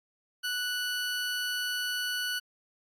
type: tone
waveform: 20% pulse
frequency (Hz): 1480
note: F#6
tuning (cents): 0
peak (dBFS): -25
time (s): 0.43-2.4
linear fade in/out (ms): 20
effects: AAC 64 kbps